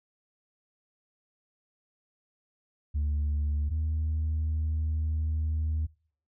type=tone pair in turn; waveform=sine; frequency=73.8 / 78.13 Hz; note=D2 / D#2; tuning=+9 / +8 cents; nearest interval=minor second; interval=99 cents; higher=second; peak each=-23 / -24 dBFS; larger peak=first; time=2.94-3.7 / 3.7-5.87 s; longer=second; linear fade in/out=20 ms; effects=noise-tail reverb RT60 0.5 s tail -24 dB re dry + tanh soft clip ceiling -24 dBFS